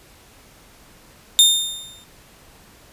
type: tone with exponential decay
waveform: sawtooth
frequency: 3638 Hz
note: A#7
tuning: 43 cents flat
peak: -4 dBFS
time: 1.39-2.04 s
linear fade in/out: 0 ms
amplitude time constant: 140 ms
effects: pink hiss -49 dBFS RMS until 2.92 s + resampled to 32000 Hz